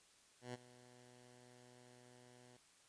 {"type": "tone with ADSR envelope", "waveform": "10% pulse", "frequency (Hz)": 123.47, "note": "B2", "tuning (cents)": 0, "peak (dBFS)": -36, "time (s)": [0.41, 2.57], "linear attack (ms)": 130, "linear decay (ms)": 24, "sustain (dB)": -18, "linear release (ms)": 6, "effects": ["white hiss -69 dBFS RMS until 2.88 s", "resampled to 22050 Hz"]}